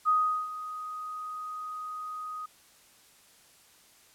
sine tone with ADSR envelope, 1249 Hz, D#6, 6 cents sharp, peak -20 dBFS, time 0.05-2.46 s, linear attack 35 ms, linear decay 390 ms, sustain -15 dB, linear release 7 ms, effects white hiss -59 dBFS RMS until 4.14 s + low-pass 12000 Hz 12 dB/octave

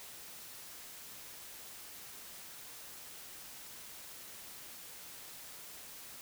silence, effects white hiss -50 dBFS RMS until 6.21 s

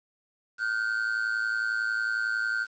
triangle ring-modulated tone, 1480 Hz, F#6, in tune, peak -21 dBFS, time 0.58-2.67 s, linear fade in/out 50 ms, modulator 55.5 Hz, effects resampled to 16000 Hz + 9-bit

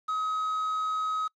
triangle tone with quantisation, 1270 Hz, D#6, 35 cents sharp, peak -25 dBFS, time 0.08-1.28 s, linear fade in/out 10 ms, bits 8, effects noise-tail reverb RT60 0.1 s tail -25 dB re dry + low-pass 6000 Hz 12 dB/octave

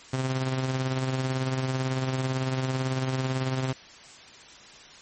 sawtooth tone with tremolo, 130.81 Hz, C3, in tune, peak -20 dBFS, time 0.13-3.73 s, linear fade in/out 5 ms, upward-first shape sine, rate 18 Hz, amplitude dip 40%, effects white hiss -48 dBFS RMS until 5.01 s + MP3 32 kbps

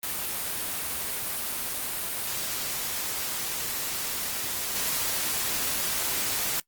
white noise with level steps, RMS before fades -31 / -28 dBFS, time 0.03-6.6 s, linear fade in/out 2 ms, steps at 4.75 s, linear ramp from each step 10 ms, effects noise-tail reverb RT60 0.1 s tail -22 dB re dry + Opus 32 kbps

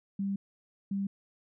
sine tone bursts at uneven times, 197.4 Hz, G3, 12 cents sharp, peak -29 dBFS, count 2, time 0.19-0.36 / 0.91-1.07 s, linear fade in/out 5 ms, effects none

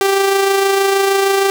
sawtooth tone with amplitude modulation, 392 Hz, G4, in tune, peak -6 dBFS, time 0.01-1.5 s, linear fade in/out 0 ms, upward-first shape sine, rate 26.4 Hz, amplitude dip 35%, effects none

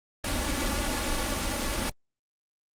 pink noise with comb filter, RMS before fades -28 dBFS, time 0.24-1.9 s, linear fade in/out 5 ms, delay 3.5 ms, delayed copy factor +0.75, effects low-pass 11000 Hz 12 dB/octave + Opus 24 kbps

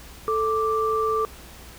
sine tone pair together, 440 / 1174.7 Hz, A4 / D6, 0 / 0 cents, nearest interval octave + perfect fourth, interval 1700 cents, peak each -23 / -23 dBFS, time 0.28-1.25 s, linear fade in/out 0 ms, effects added 60 Hz sine -46 dBFS peak until 1.78 s + pink hiss -45 dBFS RMS until 1.78 s

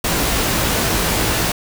pink noise with comb filter, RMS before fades -18 dBFS, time 0.04-1.52 s, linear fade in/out 5 ms, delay 18 ms, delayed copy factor +0.5, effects none

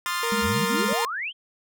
sawtooth chord, F dominant seventh, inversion second, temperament equal with one note detuned, 1046.5 / 1231.6 / 1396.9 / 1760 Hz, C6 / Eb6 / F6 / A6, 0 / -18 / 0 / 0 cents, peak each -25 / -29 / -28 / -29 dBFS, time 0.06-1.05 s, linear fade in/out 0 ms
sawtooth tone, 466.5 Hz, A#4, 1 cent sharp, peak -23 dBFS, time 0.23-1.05 s, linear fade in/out 2 ms
sine tone with tremolo, 207.7 Hz, G#3, in tune, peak -23 dBFS, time 0.32-0.93 s, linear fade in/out 0 ms, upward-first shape sine, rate 17 Hz, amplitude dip 75%
sine exponential sweep, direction up, 68 to 3280 Hz, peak -27 dBFS, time 0.41-1.33 s, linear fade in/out 50 ms
effects none

